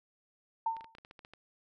sine tone with exponential decay, 904 Hz, A5, 47 cents sharp, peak -26 dBFS, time 0.66-0.95 s, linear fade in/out 5 ms, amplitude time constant 62 ms
clicks, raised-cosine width 0.3 ms, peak -35 dBFS, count 10, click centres 0.767 / 0.809 / 0.844 / 0.951 / 0.984 / 1.049 / 1.111 / 1.192 / 1.249 / 1.336 s
effects none

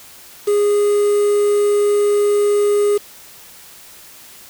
triangle tone with quantisation, 411.6 Hz, G#4, 16 cents flat, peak -10 dBFS, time 0.47-2.98 s, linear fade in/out 10 ms, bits 5, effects white hiss -41 dBFS RMS until 4.49 s

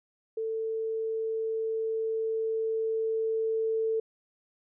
sine tone with level ramp, 445 Hz, A4, 20 cents sharp, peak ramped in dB -29 to -25 dBFS, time 0.37-4 s, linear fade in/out 5 ms, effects none

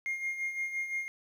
triangle tone with tremolo, 2128 Hz, C7, 29 cents sharp, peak -27 dBFS, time 0.06-1.08 s, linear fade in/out 0 ms, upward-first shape sine, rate 5.8 Hz, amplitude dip 65%, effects tanh soft clip ceiling -25 dBFS + 11-bit

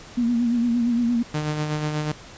sine tone with vibrato, 237.4 Hz, A#3, 32 cents sharp, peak -18 dBFS, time 0.17-1.23 s, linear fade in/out 10 ms, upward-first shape sine, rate 8.7 Hz, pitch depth 50 cents each way
sawtooth tone with tremolo, 151.6 Hz, D#3, 45 cents flat, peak -18 dBFS, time 1.34-2.12 s, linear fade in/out 5 ms, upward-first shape sine, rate 8.2 Hz, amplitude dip 40%
effects pink hiss -43 dBFS RMS until 2.37 s + resampled to 16000 Hz

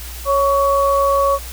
sine tone pair together, 554 / 1123.1 Hz, C#5 / C#6, -1 / +22 cents, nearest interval octave, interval 1223 cents, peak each -15 dBFS, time 0.25-1.39 s, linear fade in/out 50 ms, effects added 60 Hz sine -30 dBFS peak until 1.52 s + white hiss -34 dBFS RMS until 1.52 s

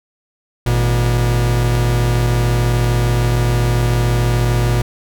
45% pulse tone pair together, 53.13 / 120 Hz, G#1 / B2, +40 / -49 cents, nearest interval octave + major second, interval 1411 cents, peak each -18 / -14 dBFS, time 0.66-4.82 s, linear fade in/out 5 ms, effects none

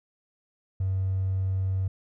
triangle tone with hard clipping, 94.9 Hz, F#2, 44 cents sharp, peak -24 dBFS, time 0.8-1.88 s, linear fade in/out 5 ms, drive 3 dB, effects none

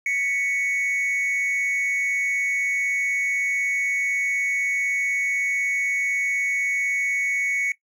triangle tone pair together, 1967.5 / 2226 Hz, B6 / C#7, -7 / +7 cents, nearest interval major second, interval 214 cents, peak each -29 / -20 dBFS, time 0.06-7.72 s, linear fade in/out 2 ms, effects noise-tail reverb RT60 0.1 s tail -17 dB re dry

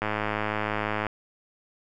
click train, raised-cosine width 0.5 ms, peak -12 dBFS, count 112, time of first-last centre 0.02-1.067 s, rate 106 Hz, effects none

